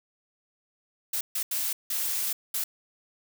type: noise bursts at uneven times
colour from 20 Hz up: blue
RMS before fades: -29 dBFS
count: 5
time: 1.13-1.21 / 1.35-1.43 / 1.51-1.73 / 1.9-2.33 / 2.54-2.64 s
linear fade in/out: 5 ms
effects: none